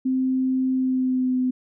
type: tone with pitch glide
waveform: sine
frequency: 260 to 254.5 Hz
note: C4 to C4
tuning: -11 to -48 cents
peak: -19 dBFS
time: 0.05-1.51 s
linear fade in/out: 10 ms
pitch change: -37 cents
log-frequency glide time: 0.73-1.37 s
effects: none